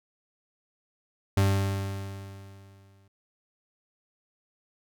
40% pulse tone with exponential decay, 98 Hz, G2, in tune, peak -18 dBFS, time 1.37-3.08 s, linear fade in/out 5 ms, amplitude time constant 370 ms, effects none

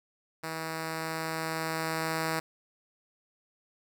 5% pulse tone with level ramp, 161 Hz, E3, 41 cents flat, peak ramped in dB -23 to -17 dBFS, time 0.43-2.4 s, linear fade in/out 10 ms, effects none

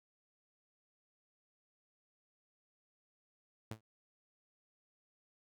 sawtooth tone with exponential decay, 110 Hz, A2, in tune, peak -35 dBFS, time 3.71-3.81 s, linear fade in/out 5 ms, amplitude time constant 21 ms, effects none

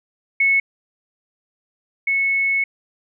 sine tone pair in turn, 2200 / 2200 Hz, C#7 / C#7, -14 / -14 cents, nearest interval unison, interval 0 cents, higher neither, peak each -13 / -16 dBFS, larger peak first, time 0.4-0.6 / 2.07-2.64 s, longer second, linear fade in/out 5 ms, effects none

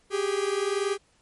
45% pulse tone pair together, 390 / 410.8 Hz, G4 / G#4, -9 / -19 cents, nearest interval minor second, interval 90 cents, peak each -27 / -28 dBFS, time 0.1-0.98 s, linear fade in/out 50 ms, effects pink hiss -64 dBFS RMS until 1.21 s + MP3 48 kbps

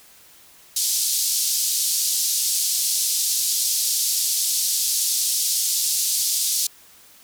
pink band-pass noise, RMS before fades -22 dBFS, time 0.76-6.67 s, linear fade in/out 5 ms, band 4500 to 14000 Hz, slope 24 dB/octave, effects white hiss -50 dBFS RMS until 7.23 s

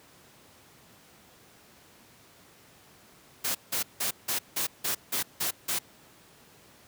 white noise bursts, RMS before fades -29 dBFS, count 9, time 3.44-5.79 s, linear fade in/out 10 ms, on 110 ms, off 170 ms, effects pink hiss -56 dBFS RMS until 6.87 s + high-pass 100 Hz 12 dB/octave

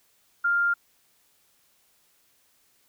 sine tone, 1399 Hz, F6, 3 cents sharp, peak -20 dBFS, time 0.44-0.74 s, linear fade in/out 10 ms, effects white hiss -65 dBFS RMS until 2.88 s

